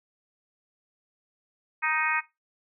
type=harmonic tone; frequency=311.9 Hz; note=D#4; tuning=4 cents sharp; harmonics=3 / 4 / 5 / 6 / 7 / 8; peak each=-31 / -31 / -31 / -31 / -31 / -31 dBFS; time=1.82-2.21 s; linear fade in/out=20 ms; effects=noise-tail reverb RT60 0.2 s tail -17 dB re dry